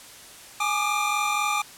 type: tone cluster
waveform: square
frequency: 832 / 1176 / 1220 / 2383 Hz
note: G#5 / D6 / D#6 / D7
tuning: +3 / +2 / -34 / +25 cents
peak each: -29 dBFS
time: 0.6-1.62 s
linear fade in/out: 5 ms
effects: white hiss -45 dBFS RMS until 1.77 s + low-pass 11000 Hz 12 dB/octave